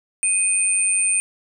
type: tone pair together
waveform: sine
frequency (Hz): 2499 / 8905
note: D#7 / C#9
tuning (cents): +7 / +7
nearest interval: octave + minor seventh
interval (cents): 2200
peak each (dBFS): -24 / -17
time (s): 0.23-1.2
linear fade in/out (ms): 0
effects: none